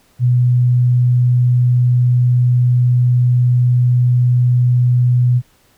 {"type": "tone", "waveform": "sine", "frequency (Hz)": 123.47, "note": "B2", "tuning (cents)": 0, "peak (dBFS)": -9, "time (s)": [0.19, 5.42], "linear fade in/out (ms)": 50, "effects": ["pink hiss -54 dBFS RMS until 5.77 s"]}